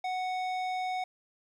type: tone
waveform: square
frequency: 740 Hz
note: F#5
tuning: in tune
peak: -31 dBFS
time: 0.04-1.04 s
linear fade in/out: 5 ms
effects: low-pass 4000 Hz 12 dB/octave + 11-bit